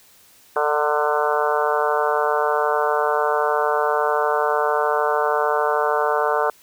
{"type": "harmonic tone with a mistuned harmonic", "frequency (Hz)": 148.9, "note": "D3", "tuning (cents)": 24, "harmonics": [3, 4, 5, 6, 7, 8, 9, 10], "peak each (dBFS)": [-23, -24, -25, -26, -26, -27, -28, -28], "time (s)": [0.56, 6.5], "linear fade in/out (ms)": 2, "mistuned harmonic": 6, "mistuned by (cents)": 23, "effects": ["white hiss -52 dBFS RMS until 6.62 s"]}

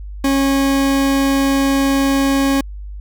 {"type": "tone", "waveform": "40% pulse", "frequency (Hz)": 273.9, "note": "C#4", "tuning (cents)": -21, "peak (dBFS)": -12, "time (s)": [0.24, 2.61], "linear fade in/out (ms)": 5, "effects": ["added 50 Hz sine -27 dBFS peak until 3 s"]}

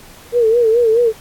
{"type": "tone with vibrato", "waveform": "sine", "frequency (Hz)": 460.9, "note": "A#4", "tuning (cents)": -20, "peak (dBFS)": -9, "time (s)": [0.32, 1.13], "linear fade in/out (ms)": 50, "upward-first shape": "sine", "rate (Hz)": 4.7, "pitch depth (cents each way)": 92, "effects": ["pink hiss -41 dBFS RMS until 1.2 s", "AAC 64 kbps"]}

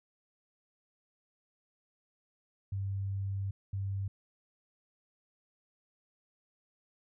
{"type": "tone bursts at uneven times", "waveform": "sine", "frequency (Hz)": 98, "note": "G2", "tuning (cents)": 0, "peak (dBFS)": -32, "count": 2, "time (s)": [[2.72, 3.51], [3.73, 4.08]], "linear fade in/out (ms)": 5, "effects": []}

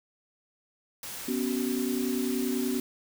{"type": "noise", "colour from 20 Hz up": "white", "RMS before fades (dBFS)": -39, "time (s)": [1.03, 2.8], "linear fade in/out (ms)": 2}
{"type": "chord", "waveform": "sine", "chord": "B suspended second", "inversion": "none", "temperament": "equal with one note detuned", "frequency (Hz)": [246.9, 277.2, 377.6], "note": ["B3", "C#4", "F#4"], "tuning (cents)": [0, 0, 35], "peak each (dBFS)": [-29, -32, -33], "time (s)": [1.28, 2.8], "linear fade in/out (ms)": 5}
{"effects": []}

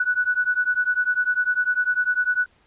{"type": "beating tone pair", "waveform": "sine", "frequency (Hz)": [1474, 1484], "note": ["F#6", "F#6"], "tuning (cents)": [-7, 5], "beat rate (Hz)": 10, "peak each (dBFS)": -22, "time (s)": [0, 2.46], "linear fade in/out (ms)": 5, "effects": ["pink hiss -60 dBFS RMS until 2.66 s", "resampled to 8000 Hz"]}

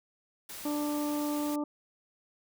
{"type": "noise", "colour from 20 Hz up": "white", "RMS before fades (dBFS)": -43, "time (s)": [0.49, 1.56], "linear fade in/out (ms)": 5}
{"type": "harmonic tone", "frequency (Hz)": 295.1, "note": "D4", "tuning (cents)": 8, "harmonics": [1, 2, 3, 4], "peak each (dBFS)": [-30, -38, -41, -44], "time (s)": [0.65, 1.64], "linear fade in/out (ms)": 5}
{"effects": []}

